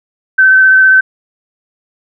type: tone with vibrato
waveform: sine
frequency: 1535 Hz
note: G6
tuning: 37 cents flat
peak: -3 dBFS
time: 0.38-1.01 s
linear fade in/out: 10 ms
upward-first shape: sine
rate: 15 Hz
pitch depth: 12 cents each way
effects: none